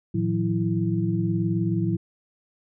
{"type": "tone cluster", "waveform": "sine", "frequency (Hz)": [112.3, 159.8, 178.7, 330], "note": ["A2", "D#3", "F3", "E4"], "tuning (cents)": [36, 47, 40, 2], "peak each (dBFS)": [-26, -29, -25, -28], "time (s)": [0.14, 1.97], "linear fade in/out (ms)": 10, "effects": []}